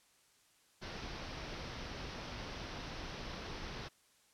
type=low-pass noise; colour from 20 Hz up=pink; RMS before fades=-45 dBFS; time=0.81-3.89 s; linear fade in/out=20 ms; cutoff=5900 Hz; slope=96 dB/octave; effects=white hiss -69 dBFS RMS until 4.33 s + low-pass 10000 Hz 12 dB/octave